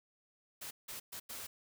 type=noise bursts at uneven times; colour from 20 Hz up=white; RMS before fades=-45 dBFS; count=4; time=0.61-0.71 / 0.88-1 / 1.12-1.2 / 1.29-1.47 s; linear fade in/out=10 ms; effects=none